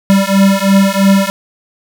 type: beating tone pair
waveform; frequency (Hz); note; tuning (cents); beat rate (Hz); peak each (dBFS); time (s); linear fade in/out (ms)
square; 194.2 / 197.2; G3 / G3; -16 / +11; 3; -11; 0.1-1.3; 0
effects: none